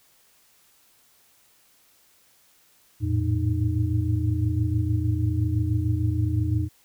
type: tone cluster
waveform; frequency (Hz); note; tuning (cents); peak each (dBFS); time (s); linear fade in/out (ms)
sine; 85.8 / 106.8 / 113 / 307.1; F2 / G#2 / A2 / D#4; -30 / +49 / +47 / -23; -25 / -30 / -24 / -30; 3-6.69; 50
effects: white hiss -60 dBFS RMS until 6.84 s